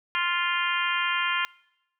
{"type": "harmonic tone", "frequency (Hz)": 349.2, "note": "F4", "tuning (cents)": 0, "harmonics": [3, 4, 5, 6, 7, 8, 9], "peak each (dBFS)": [-29, -30, -31, -32, -32, -33, -34], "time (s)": [0.15, 1.45], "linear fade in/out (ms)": 0, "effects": ["noise-tail reverb RT60 0.9 s tail -25 dB re dry"]}